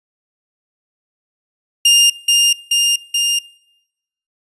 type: tone with echo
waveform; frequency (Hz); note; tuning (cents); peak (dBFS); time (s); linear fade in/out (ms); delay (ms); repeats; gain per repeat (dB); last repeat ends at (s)
sawtooth; 2811; F7; +11; -4; 1.85-2.1; 5; 430; 3; -2; 3.39
effects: noise-tail reverb RT60 0.9 s tail -25 dB re dry + resampled to 24000 Hz